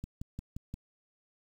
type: click train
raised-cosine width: 5 ms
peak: -26 dBFS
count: 5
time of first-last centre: 0.04-0.741 s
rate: 5.71 Hz
effects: 9-bit